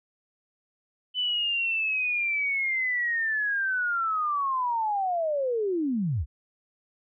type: linear sweep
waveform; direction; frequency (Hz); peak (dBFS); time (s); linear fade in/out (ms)
sine; down; 3018 to 55.4; -24; 1.14-6.26; 50
effects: none